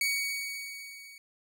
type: tone with level ramp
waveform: sawtooth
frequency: 2246 Hz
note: C#7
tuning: 22 cents sharp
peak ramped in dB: -22 to -45 dBFS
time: 0.01-1.18 s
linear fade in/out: 2 ms
effects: none